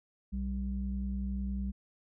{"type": "tone pair together", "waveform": "sine", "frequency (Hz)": [61.8, 196.2], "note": ["B1", "G3"], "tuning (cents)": [2, 2], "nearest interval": "octave + minor sixth", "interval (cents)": 2000, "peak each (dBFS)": [-33, -35], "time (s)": [0.32, 1.72], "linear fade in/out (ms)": 20, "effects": ["tanh soft clip ceiling -24 dBFS"]}